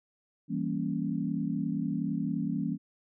sine chord, E diminished seventh, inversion none, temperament equal, 164.81 / 196 / 233.1 / 277.2 Hz, E3 / G3 / Bb3 / Db4, 0 / 0 / 0 / 0 cents, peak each -34 dBFS, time 0.48-2.78 s, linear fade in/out 50 ms, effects none

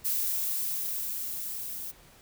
violet noise with level ramp, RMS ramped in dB -28 to -38 dBFS, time 0.04-1.92 s, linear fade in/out 20 ms, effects pink hiss -56 dBFS RMS until 2.21 s

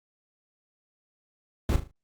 brown noise with echo, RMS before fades -23 dBFS, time 1.69-1.76 s, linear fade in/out 2 ms, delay 38 ms, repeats 4, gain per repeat -9 dB, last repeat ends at 1.912 s, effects Opus 48 kbps

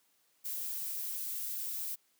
violet noise, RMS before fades -38 dBFS, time 0.44-1.96 s, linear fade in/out 20 ms, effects white hiss -72 dBFS RMS until 2.19 s + high-pass 150 Hz 12 dB/octave

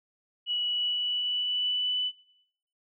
sine tone with pitch glide, 2934 to 2989 Hz, F#7 to F#7, -15 to +17 cents, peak -26 dBFS, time 0.46-2.12 s, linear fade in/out 50 ms, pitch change +32 cents, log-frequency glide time 0.62-2 s, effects noise-tail reverb RT60 0.8 s tail -20 dB re dry

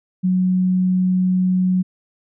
sine tone, 184.1 Hz, F#3, 8 cents flat, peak -14 dBFS, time 0.23-1.83 s, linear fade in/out 20 ms, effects none

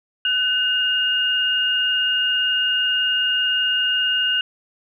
sine tone pair together, 1503.9 / 2839 Hz, F#6 / F7, +28 / +28 cents, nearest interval major seventh, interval 1100 cents, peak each -23 / -18 dBFS, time 0.25-4.41 s, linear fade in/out 2 ms, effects none

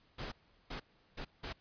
pink noise bursts at uneven times, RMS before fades -42 dBFS, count 4, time 0.18-0.32 / 0.7-0.8 / 1.17-1.25 / 1.43-1.53 s, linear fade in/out 10 ms, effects pink hiss -69 dBFS RMS until 1.6 s + resampled to 11025 Hz

